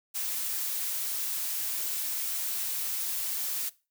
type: noise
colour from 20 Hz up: blue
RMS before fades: -32 dBFS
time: 0.14-3.7 s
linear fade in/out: 20 ms
effects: noise-tail reverb RT60 0.3 s tail -20 dB re dry